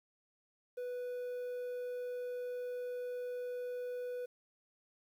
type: tone with quantisation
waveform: triangle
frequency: 493.9 Hz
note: B4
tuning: in tune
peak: -36 dBFS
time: 0.77-4.26 s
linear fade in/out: 10 ms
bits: 11
effects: none